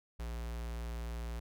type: tone with notch filter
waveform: square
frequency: 58.27 Hz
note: A#1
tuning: in tune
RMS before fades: -40 dBFS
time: 0.19-1.4 s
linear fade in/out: 10 ms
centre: 240 Hz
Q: 1.8
effects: none